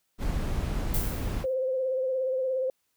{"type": "noise", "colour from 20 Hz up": "brown", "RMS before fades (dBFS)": -29, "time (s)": [0.18, 1.46], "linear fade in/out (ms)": 50}
{"type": "noise with exponential decay", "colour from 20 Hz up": "violet", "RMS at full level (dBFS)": -30, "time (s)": [0.94, 1.54], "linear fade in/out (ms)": 2, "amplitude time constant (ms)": 130}
{"type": "tone with vibrato", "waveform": "sine", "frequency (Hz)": 520, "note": "C5", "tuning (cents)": -11, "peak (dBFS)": -25, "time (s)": [1.44, 2.7], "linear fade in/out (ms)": 2, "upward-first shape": "triangle", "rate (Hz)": 17, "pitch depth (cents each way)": 45}
{"effects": ["white hiss -75 dBFS RMS until 2.96 s"]}